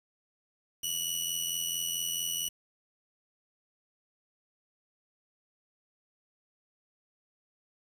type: tone with amplitude modulation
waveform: 15% pulse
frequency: 2939 Hz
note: F#7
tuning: 12 cents flat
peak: -21 dBFS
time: 0.83-2.49 s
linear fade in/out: 10 ms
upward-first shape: sine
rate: 84.5 Hz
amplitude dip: 60%
effects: 8-bit